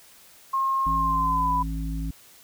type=tone with pitch glide; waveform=sine; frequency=1072 to 994.5 Hz; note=C6 to B5; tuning=+42 to +12 cents; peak=-21 dBFS; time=0.53-1.63 s; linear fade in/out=10 ms; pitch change=-130 cents; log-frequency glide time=0.94-1.52 s
type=harmonic tone; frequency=54.3 Hz; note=A1; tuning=22 cents flat; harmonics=1 / 3 / 5; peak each=-28 / -33 / -35 dBFS; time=0.86-2.11 s; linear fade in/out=5 ms
effects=white hiss -52 dBFS RMS until 2.43 s